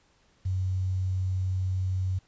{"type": "tone with quantisation", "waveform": "sine", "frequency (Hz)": 93.3, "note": "F#2", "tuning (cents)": 15, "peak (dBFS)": -25, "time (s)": [0.45, 2.19], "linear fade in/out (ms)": 10, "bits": 9, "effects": ["pink hiss -65 dBFS RMS until 2.27 s", "resampled to 16000 Hz"]}